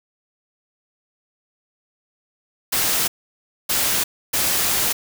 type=noise bursts at uneven times; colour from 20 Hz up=white; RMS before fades=-20 dBFS; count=3; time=2.72-3.08 / 3.69-4.04 / 4.33-4.93 s; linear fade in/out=10 ms; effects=none